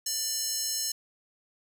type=tone with high-pass filter; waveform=square; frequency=594 Hz; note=D5; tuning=20 cents sharp; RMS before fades=-31 dBFS; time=0.06-0.92 s; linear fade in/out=5 ms; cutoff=5900 Hz; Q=2.7; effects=none